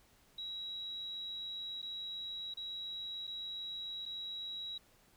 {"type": "tone with dropouts", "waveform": "sine", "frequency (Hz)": 3871, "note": "B7", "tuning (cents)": -35, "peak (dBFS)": -40, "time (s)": [0.38, 4.78], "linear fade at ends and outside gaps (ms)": 5, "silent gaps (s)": [[1.818, 1.826], [2.54, 2.571], [3.27, 3.275], [4.055, 4.06]], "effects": ["pink hiss -67 dBFS RMS until 5.16 s"]}